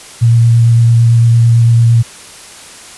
sine tone with vibrato, 116.54 Hz, A#2, in tune, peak -4 dBFS, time 0.21-2.03 s, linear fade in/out 20 ms, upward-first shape square, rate 8.9 Hz, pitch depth 10 cents each way, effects white hiss -33 dBFS RMS until 2.97 s + resampled to 24000 Hz

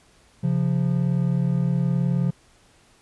triangle tone pair together, 135.47 / 174.61 Hz, C#3 / F3, -39 / 0 cents, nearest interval major third, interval 439 cents, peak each -20 dBFS, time 0.43-2.31 s, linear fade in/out 10 ms, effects pink hiss -57 dBFS RMS until 3.01 s + resampled to 24000 Hz

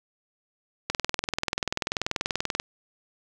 click train, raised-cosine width 0.2 ms, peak -8 dBFS, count 36, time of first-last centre 0.9-2.599 s, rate 20.6 Hz, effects none

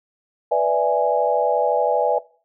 sine chord, E dominant seventh, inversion second, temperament equal, 493.9 / 587.3 / 659.3 / 830.6 Hz, B4 / D5 / E5 / G#5, 0 / 0 / 0 / 0 cents, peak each -21 dBFS, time 0.51-2.19 s, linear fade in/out 10 ms, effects noise-tail reverb RT60 0.4 s tail -20 dB re dry

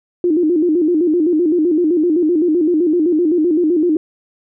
sine tone with vibrato, 329.6 Hz, E4, in tune, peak -11 dBFS, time 0.24-3.97 s, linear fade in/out 2 ms, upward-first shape square, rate 7.8 Hz, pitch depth 120 cents each way, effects none

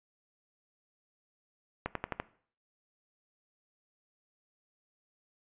accelerating click train, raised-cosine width 0.5 ms, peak -17 dBFS, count 5, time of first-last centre 1.86-2.2 s, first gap 93 ms, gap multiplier 0.94, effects noise-tail reverb RT60 0.5 s tail -18 dB re dry + resampled to 8000 Hz

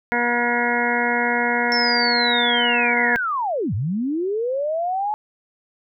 harmonic tone, 239.8 Hz, A#3, 49 cents sharp, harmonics 1 / 2 / 3 / 4 / 6 / 7 / 8 / 9, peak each -26 / -26 / -26 / -26 / -26 / -26 / -26 / -26 dBFS, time 0.12-3.16 s, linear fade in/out 0 ms
sine linear two-way sweep, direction down then up, 5400 to 89.5 to 860 Hz, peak -20 dBFS, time 1.72-5.14 s, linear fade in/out 0 ms, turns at 3.74 s
effects none

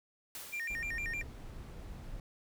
white noise with exponential decay, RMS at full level -43 dBFS, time 0.35-1.23 s, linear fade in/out 1 ms, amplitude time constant 190 ms
triangle tone with vibrato, 2093 Hz, C7, in tune, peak -34 dBFS, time 0.52-1.23 s, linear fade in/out 20 ms, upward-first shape square, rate 6.5 Hz, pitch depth 220 cents each way
brown noise, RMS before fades -45 dBFS, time 0.7-2.2 s, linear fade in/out 2 ms
effects none

